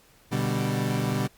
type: chord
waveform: 30% pulse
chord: G major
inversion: first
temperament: equal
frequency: 123.47 / 146.83 / 196 Hz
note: B2 / D3 / G3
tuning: 0 / 0 / 0 cents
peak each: -25 / -27 / -27 dBFS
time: 0.31-1.28 s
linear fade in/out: 20 ms
effects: pink hiss -58 dBFS RMS until 1.37 s + Opus 48 kbps